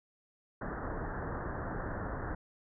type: low-pass noise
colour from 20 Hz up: pink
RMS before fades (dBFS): -38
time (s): 0.61-2.35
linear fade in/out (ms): 5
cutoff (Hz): 1800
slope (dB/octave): 96
effects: none